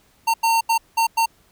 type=tone bursts at uneven times; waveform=square; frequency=911 Hz; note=A#5; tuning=40 cents flat; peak=-16 dBFS; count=5; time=0.27-0.34 / 0.43-0.61 / 0.69-0.78 / 0.97-1.07 / 1.17-1.26 s; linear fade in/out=10 ms; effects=pink hiss -58 dBFS RMS until 1.51 s